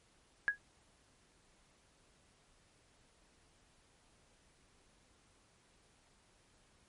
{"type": "tone with exponential decay", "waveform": "sine", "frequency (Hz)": 1661.2, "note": "G#6", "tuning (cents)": 0, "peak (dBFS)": -24, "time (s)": [0.48, 0.58], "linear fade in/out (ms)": 0, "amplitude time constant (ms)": 21, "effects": ["pink hiss -69 dBFS RMS until 6.88 s", "MP3 48 kbps"]}